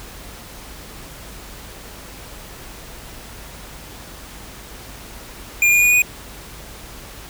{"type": "tone with pitch steps", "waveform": "square", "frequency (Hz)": [2410, 2431, 2452, 2473], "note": ["D7", "D#7", "D#7", "D#7"], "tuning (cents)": [44, -41, -26, -11], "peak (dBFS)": -12, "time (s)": [5.62, 6.02], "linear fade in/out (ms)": 2, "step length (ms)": 100, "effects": ["added 50 Hz sine -42 dBFS peak until 7.29 s", "pink hiss -38 dBFS RMS until 7.29 s"]}